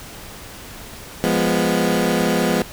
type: chord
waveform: 20% pulse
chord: F diminished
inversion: none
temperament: equal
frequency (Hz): 174.61 / 207.7 / 246.9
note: F3 / Ab3 / Cb4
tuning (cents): 0 / 0 / 0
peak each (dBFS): -16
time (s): 1.24-2.62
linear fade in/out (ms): 0
effects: pink hiss -37 dBFS RMS until 2.72 s